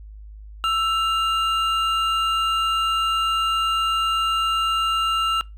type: tone pair together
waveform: triangle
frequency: 1326.1 / 2810 Hz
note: E6 / F7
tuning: +10 / +10 cents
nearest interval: octave + minor second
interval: 1300 cents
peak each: -18 / -22 dBFS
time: 0.64-5.41 s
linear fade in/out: 0 ms
effects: noise-tail reverb RT60 0.2 s tail -22 dB re dry + added 52 Hz sine -37 dBFS peak until 5.57 s